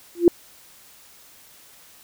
sine tone with exponential growth, 345 Hz, F4, 21 cents flat, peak -5 dBFS, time 0.15-0.28 s, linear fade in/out 1 ms, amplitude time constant 28 ms, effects white hiss -50 dBFS RMS until 2.03 s

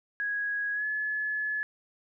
sine tone with pitch glide, 1659 to 1711.6 Hz, G#6 to A6, -2 to -48 cents, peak -28 dBFS, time 0.2-1.63 s, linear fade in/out 0 ms, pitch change +54 cents, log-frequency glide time 0.73-0.85 s, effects none

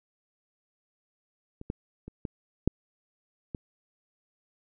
clicks, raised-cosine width 3 ms, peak -28 / -18 / -28 / -20 / -9 / -21 dBFS, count 6, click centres 1.614 / 1.701 / 2.08 / 2.252 / 2.676 / 3.548 s, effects none

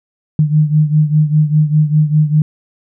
sine beating tone pair, 151.2 / 156.2 Hz, D#3 / D#3, -49 / +7 cents, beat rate 5 Hz, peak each -10 / -14 dBFS, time 0.39-2.42 s, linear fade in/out 2 ms, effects none

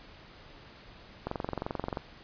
click train, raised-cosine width 1 ms, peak -18 dBFS, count 17, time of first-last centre 1.27-1.972 s, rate 22.8 Hz, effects pink hiss -52 dBFS RMS until 2.23 s + resampled to 11025 Hz

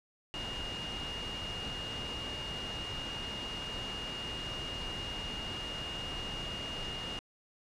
sine tone in noise, 2844 Hz, F7, 31 cents sharp, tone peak -39 dBFS, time 0.34-7.19 s, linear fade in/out 0 ms, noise pink, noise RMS -41 dBFS, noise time 0.34-7.19 s, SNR -1 dB, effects low-pass 5000 Hz 12 dB/octave

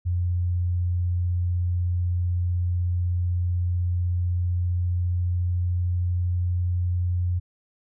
sine tone with pitch glide, 88.4 to 88.91 Hz, F2 to F2, +22 to +31 cents, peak -21 dBFS, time 0.05-7.4 s, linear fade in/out 20 ms, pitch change +9 cents, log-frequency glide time 3.97-7.15 s, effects none

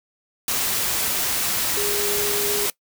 sine tone in noise, 410.9 Hz, G#4, 18 cents flat, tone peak -26 dBFS, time 1.77-2.66 s, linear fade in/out 2 ms, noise white, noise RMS -23 dBFS, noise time 0.48-2.7 s, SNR -6 dB, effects noise-tail reverb RT60 0.1 s tail -21 dB re dry

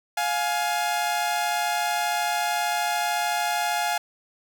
sawtooth tone pair together, 704.7 / 838 Hz, F5 / G#5, +15 / +15 cents, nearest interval minor third, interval 300 cents, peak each -22 / -22 dBFS, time 0.17-3.98 s, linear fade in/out 5 ms, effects none

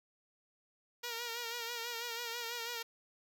5% pulse tone with vibrato, 470 Hz, A#4, 14 cents sharp, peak -27 dBFS, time 1.03-2.83 s, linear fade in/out 10 ms, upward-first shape sine, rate 6.1 Hz, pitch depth 50 cents each way, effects none

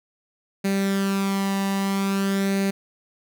sawtooth tone with flanger, 196 Hz, G3, in tune, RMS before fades -23 dBFS, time 0.64-2.71 s, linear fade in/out 10 ms, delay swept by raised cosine 0.46 to 1.06 ms, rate 0.5 Hz, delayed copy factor +0.55, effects none

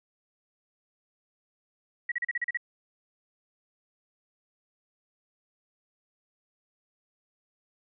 sine tone bursts, 1920 Hz, B6, 49 cents flat, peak -26 dBFS, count 8, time 2.09-2.573 s, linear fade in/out 5 ms, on 28 ms, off 37 ms, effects none

